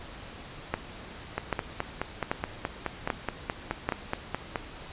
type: two click trains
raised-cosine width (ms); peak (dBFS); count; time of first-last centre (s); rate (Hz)
0.5; -13 / -11; 16 / 5; 1.38-4.558 / 0.74-3.89; 4.72 / 1.27
effects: pink hiss -44 dBFS RMS until 4.92 s + resampled to 8000 Hz